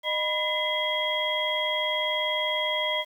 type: tone cluster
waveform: sine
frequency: 614 / 983 / 2035 / 3273 Hz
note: D#5 / B5 / C7 / G#7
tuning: -23 / -8 / -49 / -26 cents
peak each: -30 / -32 / -30 / -28 dBFS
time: 0.03-3.05 s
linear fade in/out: 50 ms
effects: 9-bit

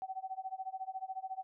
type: tone with tremolo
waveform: sine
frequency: 760 Hz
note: F#5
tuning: 46 cents sharp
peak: -35 dBFS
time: 0.02-1.43 s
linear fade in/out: 0 ms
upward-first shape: sine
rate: 14 Hz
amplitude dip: 95%
effects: none

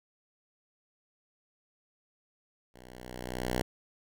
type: tone with level ramp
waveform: 5% pulse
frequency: 62 Hz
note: B1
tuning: 7 cents sharp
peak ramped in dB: -41 to -16 dBFS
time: 2.74-3.62 s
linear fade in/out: 5 ms
effects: none

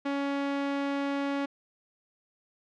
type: tone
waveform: sawtooth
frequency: 280 Hz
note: C#4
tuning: 18 cents sharp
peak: -24 dBFS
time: 0.05-1.46 s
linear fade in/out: 10 ms
effects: low-pass 3000 Hz 12 dB/octave

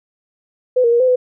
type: tone with pitch steps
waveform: sine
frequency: 504 / 467.9 / 473.5 / 512 / 502 Hz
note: B4 / A#4 / A#4 / C5 / B4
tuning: +35 / +6 / +27 / -38 / +28 cents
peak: -10 dBFS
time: 0.76-1.16 s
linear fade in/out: 10 ms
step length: 80 ms
effects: none

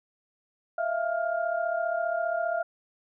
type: tone cluster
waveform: sine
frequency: 649 / 684 / 1407 Hz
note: E5 / F5 / F6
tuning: -27 / -36 / +12 cents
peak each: -30 / -28 / -34 dBFS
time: 0.78-2.63 s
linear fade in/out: 5 ms
effects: none

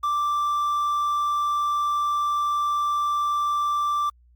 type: tone with quantisation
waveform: triangle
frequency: 1174.7 Hz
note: D6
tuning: in tune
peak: -19 dBFS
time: 0.03-4.1 s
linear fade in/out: 10 ms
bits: 8
effects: added 60 Hz sine -53 dBFS peak until 4.35 s + Opus 48 kbps

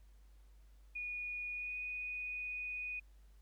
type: tone with pitch glide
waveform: sine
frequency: 2455 to 2479 Hz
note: D#7 to D#7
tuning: -24 to -7 cents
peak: -39 dBFS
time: 0.95-3 s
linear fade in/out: 10 ms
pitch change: +17 cents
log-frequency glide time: 1.53-1.78 s
effects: added 50 Hz sine -58 dBFS peak until 3.41 s + pink hiss -75 dBFS RMS until 3.41 s

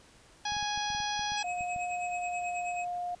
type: harmonic tone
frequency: 830.6 Hz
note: G#5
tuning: in tune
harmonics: 1 / 2 / 3 / 4 / 5 / 6 / 7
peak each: -33 / -39 / -42 / -38 / -43 / -42 / -41 dBFS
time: 0.45-1.43 s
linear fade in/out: 5 ms
type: clicks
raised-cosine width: 5 ms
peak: -35 dBFS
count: 11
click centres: 0.521 / 0.567 / 0.627 / 0.776 / 0.903 / 0.949 / 1.003 / 1.194 / 1.32 / 1.609 / 1.762 s
type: tone with tremolo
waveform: square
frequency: 2549 Hz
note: D#7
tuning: 41 cents sharp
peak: -36 dBFS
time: 1.37-2.85 s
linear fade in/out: 5 ms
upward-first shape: sine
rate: 9.3 Hz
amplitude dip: 70%
type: tone with pitch glide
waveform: sine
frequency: 714 to 709.5 Hz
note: F5 to F5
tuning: +38 to +27 cents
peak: -32 dBFS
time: 1.44-3.15 s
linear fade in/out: 5 ms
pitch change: -11 cents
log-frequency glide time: 1.88-2.48 s
effects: pink hiss -58 dBFS RMS until 3.2 s + resampled to 22050 Hz

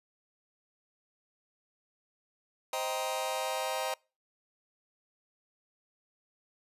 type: chord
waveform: sawtooth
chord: C minor seventh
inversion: none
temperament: just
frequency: 523.3 / 627.9 / 784.9 / 941.9 Hz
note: C5 / Eb5 / G5 / Bb5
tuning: 0 / +16 / +2 / +18 cents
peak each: -33 dBFS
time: 2.73-3.94 s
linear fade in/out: 2 ms
effects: noise-tail reverb RT60 0.3 s tail -25 dB re dry + resampled to 32000 Hz

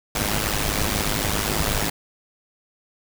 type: noise with amplitude modulation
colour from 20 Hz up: pink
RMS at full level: -20 dBFS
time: 0.15-1.9 s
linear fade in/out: 5 ms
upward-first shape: sine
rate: 104 Hz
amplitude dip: 75%
effects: none

